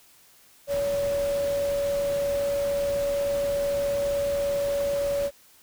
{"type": "tone in noise", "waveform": "sine", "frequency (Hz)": 566, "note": "C#5", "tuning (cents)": 36, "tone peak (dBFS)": -23, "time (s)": [0.67, 5.31], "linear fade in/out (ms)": 50, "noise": "pink", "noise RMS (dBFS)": -38, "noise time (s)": [0.67, 5.31], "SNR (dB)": 12, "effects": ["white hiss -56 dBFS RMS until 5.62 s"]}